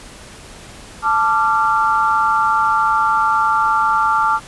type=chord; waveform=sine; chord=D minor; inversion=second; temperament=equal with one note detuned; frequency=880 / 1174.7 / 1378.5 Hz; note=A5 / D6 / F6; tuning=0 / 0 / -23 cents; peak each=-17 dBFS; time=1.02-4.4 s; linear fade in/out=50 ms; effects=pink hiss -38 dBFS RMS until 4.47 s + resampled to 24000 Hz